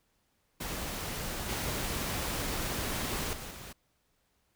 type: noise with level steps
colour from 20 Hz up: pink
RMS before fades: -37 / -34 / -42 / -45 dBFS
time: 0.6-3.73 s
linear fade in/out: 10 ms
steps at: 1.49 / 3.33 / 3.51 s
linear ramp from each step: 2 ms
effects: pink hiss -74 dBFS RMS until 4.55 s